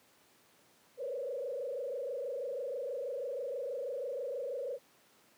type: tone with frequency modulation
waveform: sine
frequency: 523.3 Hz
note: C5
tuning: in tune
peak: -35 dBFS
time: 0.97-4.79 s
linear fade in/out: 50 ms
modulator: 26.2 Hz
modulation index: 2
effects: pink hiss -65 dBFS RMS until 5.37 s + high-pass 200 Hz 12 dB/octave